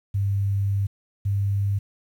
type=tone pair in turn; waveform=sine; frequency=99.4 / 99.87 Hz; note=G2 / G2; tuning=+25 / +33 cents; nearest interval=unison; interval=8 cents; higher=second; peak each=-20 dBFS; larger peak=neither; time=0.14-0.87 / 1.25-1.79 s; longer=first; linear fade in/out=10 ms; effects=9-bit